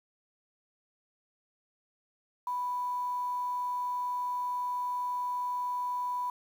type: tone with quantisation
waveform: sine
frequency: 987.8 Hz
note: B5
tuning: in tune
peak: -30 dBFS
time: 2.47-6.3 s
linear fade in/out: 2 ms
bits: 9
effects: none